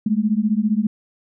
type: beating tone pair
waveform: sine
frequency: 205.9 / 220.9 Hz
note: G#3 / A3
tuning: -15 / +7 cents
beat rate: 15 Hz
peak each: -19 dBFS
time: 0.06-0.87 s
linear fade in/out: 5 ms
effects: none

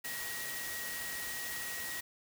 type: tone in noise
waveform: sine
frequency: 1900 Hz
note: A#6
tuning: 33 cents sharp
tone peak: -42 dBFS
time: 0.04-2.01 s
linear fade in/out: 10 ms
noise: white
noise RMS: -41 dBFS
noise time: 0.04-2.01 s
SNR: -4 dB
effects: none

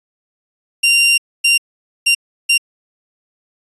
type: tone bursts at uneven times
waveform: sawtooth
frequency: 2773 Hz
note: F7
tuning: 13 cents flat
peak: -6 dBFS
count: 4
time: 0.83-1.18 / 1.44-1.58 / 2.06-2.15 / 2.49-2.58 s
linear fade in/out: 10 ms
effects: resampled to 24000 Hz

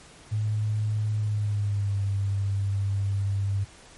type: tone with pitch glide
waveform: sine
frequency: 106.8 to 99.07 Hz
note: G#2 to G2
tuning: +49 to +19 cents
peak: -23 dBFS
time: 0.31-3.65 s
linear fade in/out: 20 ms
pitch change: -130 cents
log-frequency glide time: 1.14-2.03 s
effects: pink hiss -50 dBFS RMS until 3.97 s + MP3 48 kbps

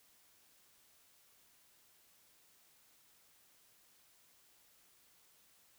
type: silence
effects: white hiss -68 dBFS RMS until 5.78 s

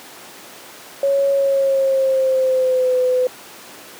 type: tone with pitch glide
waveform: sine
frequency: 554.4 to 505.5 Hz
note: C#5 to B4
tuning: 0 to +40 cents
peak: -13 dBFS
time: 1.03-3.27 s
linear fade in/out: 2 ms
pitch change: -160 cents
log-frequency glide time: 1.32-2.97 s
effects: pink hiss -38 dBFS RMS until 3.99 s + high-pass 300 Hz 12 dB/octave

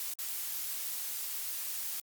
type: noise with dropouts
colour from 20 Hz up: blue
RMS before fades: -37 dBFS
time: 0-2 s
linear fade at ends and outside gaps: 2 ms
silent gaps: 0.138-0.188 s
effects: Opus 48 kbps

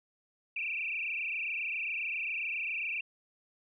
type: tone with frequency modulation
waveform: sine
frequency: 2523 Hz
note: D#7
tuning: 23 cents sharp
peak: -32 dBFS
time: 0.56-3.01 s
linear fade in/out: 5 ms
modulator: 27.4 Hz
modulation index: 7.4
effects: none

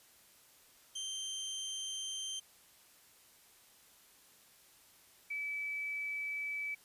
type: tone pair in turn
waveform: 25% pulse / sine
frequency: 3136 / 2301 Hz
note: G7 / D7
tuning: 0 / -36 cents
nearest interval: perfect fourth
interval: 536 cents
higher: first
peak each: -35 / -36 dBFS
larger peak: first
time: 0.95-2.4 / 5.3-6.75 s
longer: neither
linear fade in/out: 10 ms
effects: white hiss -63 dBFS RMS until 6.84 s + resampled to 32000 Hz

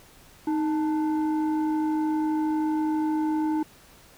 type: tone pair together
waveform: sine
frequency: 311.1 / 880.8 Hz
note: D#4 / A5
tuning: 0 / +2 cents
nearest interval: octave + tritone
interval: 1802 cents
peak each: -21 / -29 dBFS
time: 0.47-3.63 s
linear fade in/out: 5 ms
effects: tanh soft clip ceiling -20 dBFS + pink hiss -53 dBFS RMS until 4.17 s

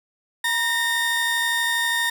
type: tone pair together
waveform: 30% pulse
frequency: 953.2 / 1834 Hz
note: A#5 / A#6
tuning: +38 / -29 cents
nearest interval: major seventh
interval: 1133 cents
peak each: -25 / -18 dBFS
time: 0.44-2.1 s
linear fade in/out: 5 ms
effects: none

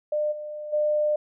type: tone with level steps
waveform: sine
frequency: 601 Hz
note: D5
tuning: 40 cents sharp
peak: -22 / -32 / -20 dBFS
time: 0.12-1.16 s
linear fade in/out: 5 ms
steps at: 0.31 / 0.72 s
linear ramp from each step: 20 ms
effects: none

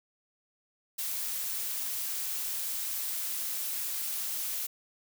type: noise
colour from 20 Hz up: blue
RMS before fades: -34 dBFS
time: 0.98-4.67 s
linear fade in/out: 10 ms
effects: none

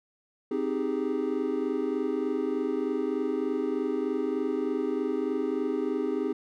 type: chord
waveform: triangle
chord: Ab major seventh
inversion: first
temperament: equal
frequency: 261.6 / 311.1 / 392 / 415.3 Hz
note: C4 / Eb4 / G4 / Ab4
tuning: 0 / 0 / 0 / 0 cents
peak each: -30 dBFS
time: 0.51-6.33 s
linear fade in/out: 5 ms
effects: none

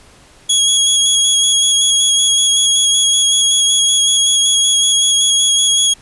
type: tone with vibrato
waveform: 20% pulse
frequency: 3322 Hz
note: G#7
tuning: in tune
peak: -4 dBFS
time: 0.49-5.94 s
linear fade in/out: 10 ms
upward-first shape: square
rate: 5.3 Hz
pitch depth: 13 cents each way
effects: pink hiss -45 dBFS RMS until 6.01 s + resampled to 24000 Hz

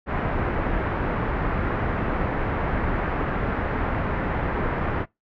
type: low-pass noise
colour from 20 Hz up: pink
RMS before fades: -25 dBFS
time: 0.06-5.06 s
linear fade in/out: 50 ms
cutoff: 1900 Hz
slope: 24 dB/octave
effects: noise-tail reverb RT60 0.2 s tail -24 dB re dry

